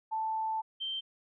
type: tone pair in turn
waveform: sine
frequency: 881 / 3132 Hz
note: A5 / G7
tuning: +2 / -2 cents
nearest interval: octave + minor seventh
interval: 2196 cents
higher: second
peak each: -30 / -33 dBFS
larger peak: first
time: 0.11-0.62 / 0.8-1.01 s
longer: first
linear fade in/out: 20 ms
effects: none